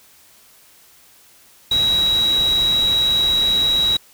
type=tone in noise; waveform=sine; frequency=3861 Hz; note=B7; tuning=40 cents flat; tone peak=-14 dBFS; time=1.71-3.97 s; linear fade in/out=5 ms; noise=pink; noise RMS=-30 dBFS; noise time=1.71-3.97 s; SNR=+13 dB; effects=white hiss -50 dBFS RMS until 4.13 s